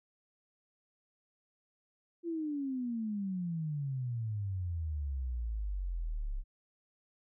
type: exponential sweep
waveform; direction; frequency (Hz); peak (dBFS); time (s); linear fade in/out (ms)
sine; down; 346.3 to 32.71; -33; 2.23-6.44; 50
effects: none